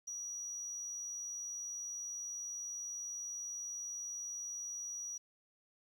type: tone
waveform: sine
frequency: 5800 Hz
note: F#8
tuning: 35 cents flat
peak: -39 dBFS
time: 0.07-5.18 s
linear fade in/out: 10 ms
effects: tanh soft clip ceiling -37 dBFS + 11-bit